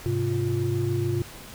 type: tone cluster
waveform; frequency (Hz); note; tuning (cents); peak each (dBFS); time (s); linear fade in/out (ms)
sine; 103.5 / 130.4 / 349.8; G#2 / C3 / F4; -5 / -5 / +3; -27; 0.06-1.22; 0
effects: pink hiss -43 dBFS RMS until 1.54 s